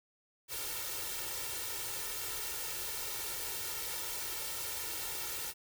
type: noise with comb filter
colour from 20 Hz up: white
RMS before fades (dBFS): -39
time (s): 0.48-5.54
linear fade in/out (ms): 50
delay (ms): 2.2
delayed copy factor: +0.8
effects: none

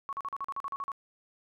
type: tone bursts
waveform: sine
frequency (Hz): 1108.7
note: C#6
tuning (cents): 0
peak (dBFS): -32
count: 11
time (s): 0.09-0.918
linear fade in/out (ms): 0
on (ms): 38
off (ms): 41
effects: none

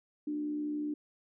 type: tone with frequency modulation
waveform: sine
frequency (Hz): 297.8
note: D4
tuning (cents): +24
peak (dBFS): -32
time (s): 0.27-0.94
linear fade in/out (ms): 5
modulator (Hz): 70.4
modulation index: 0.31
effects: none

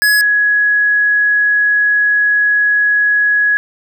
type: tone pair in turn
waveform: square / sine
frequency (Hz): 1684 / 1675.4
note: G#6 / G#6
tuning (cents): +24 / +15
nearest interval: unison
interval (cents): 9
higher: first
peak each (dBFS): -9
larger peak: neither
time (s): 0.02-0.21 / 0.21-3.57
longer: second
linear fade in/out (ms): 0
effects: none

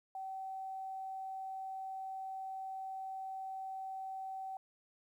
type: tone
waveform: sine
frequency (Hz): 766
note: G5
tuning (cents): -40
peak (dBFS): -40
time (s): 0.15-4.57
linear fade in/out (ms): 2
effects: 12-bit

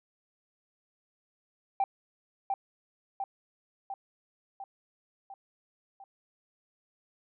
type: tone with echo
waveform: sine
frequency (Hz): 784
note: G5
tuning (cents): 0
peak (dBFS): -22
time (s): 1.8-1.84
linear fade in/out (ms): 2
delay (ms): 700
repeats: 6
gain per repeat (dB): -4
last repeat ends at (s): 6.04
effects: tanh soft clip ceiling -21 dBFS

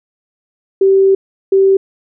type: tone bursts at uneven times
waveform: sine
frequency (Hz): 387.4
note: G4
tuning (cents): -20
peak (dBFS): -6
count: 2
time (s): 0.81-1.15 / 1.52-1.77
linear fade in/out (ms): 5
effects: none

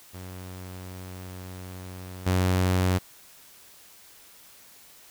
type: tone with level steps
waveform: sawtooth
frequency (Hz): 92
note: F#2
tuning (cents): -9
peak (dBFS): -34 / -17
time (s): 0.13-2.99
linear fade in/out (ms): 20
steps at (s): 2.26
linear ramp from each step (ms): 10
effects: white hiss -52 dBFS RMS until 5.1 s

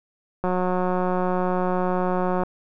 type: click train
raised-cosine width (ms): 1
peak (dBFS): -11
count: 364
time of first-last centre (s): 0.44-2.435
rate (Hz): 182
effects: none

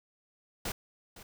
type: noise with echo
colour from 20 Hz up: pink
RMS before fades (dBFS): -35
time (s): 0.65-0.72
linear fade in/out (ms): 5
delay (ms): 510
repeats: 1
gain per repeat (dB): -15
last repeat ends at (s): 1.23
effects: none

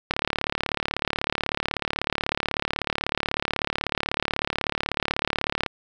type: click train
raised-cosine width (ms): 0.3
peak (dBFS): -7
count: 202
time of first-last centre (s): 0.11-5.662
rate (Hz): 36.2
effects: none

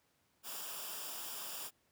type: noise with comb filter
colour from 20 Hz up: white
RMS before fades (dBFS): -44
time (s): 0.43-1.71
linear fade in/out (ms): 50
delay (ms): 0.48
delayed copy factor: -0.65
effects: pink hiss -75 dBFS RMS until 1.91 s + high-pass 80 Hz 12 dB/octave

